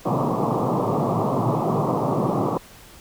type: band-pass noise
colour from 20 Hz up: pink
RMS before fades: -22 dBFS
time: 0.05-2.58 s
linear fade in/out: 10 ms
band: 110 to 1200 Hz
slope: 96 dB/octave
effects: pink hiss -46 dBFS RMS until 3 s